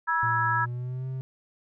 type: chord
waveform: sine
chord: E major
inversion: second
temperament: equal with one note detuned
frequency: 967.4 / 1318.5 / 1661.2 Hz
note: B5 / E6 / G#6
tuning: -36 / 0 / 0 cents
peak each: -27 dBFS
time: 0.07-0.66 s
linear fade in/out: 20 ms
type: tone with pitch glide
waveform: triangle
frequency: 116.6 to 130.88 Hz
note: A#2 to C3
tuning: +1 to +1 cents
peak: -28 dBFS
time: 0.23-1.21 s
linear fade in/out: 0 ms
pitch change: +200 cents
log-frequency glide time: 0.51-1.07 s
effects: none